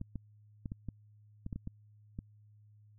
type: clicks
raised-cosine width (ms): 5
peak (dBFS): -27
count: 10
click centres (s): 0.014 / 0.157 / 0.658 / 0.719 / 0.887 / 1.464 / 1.528 / 1.56 / 1.674 / 2.189
effects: added 105 Hz sine -58 dBFS peak until 2.98 s